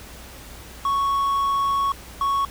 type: tone pair in turn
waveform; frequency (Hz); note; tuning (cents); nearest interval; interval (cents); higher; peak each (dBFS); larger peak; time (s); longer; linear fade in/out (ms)
triangle; 1109 / 1109; C#6 / C#6; 0 / 0; unison; 0; neither; -17; neither; 0.85-1.92 / 2.21-2.45; first; 2
effects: added 60 Hz sine -43 dBFS peak until 2.5 s + pink hiss -42 dBFS RMS until 2.5 s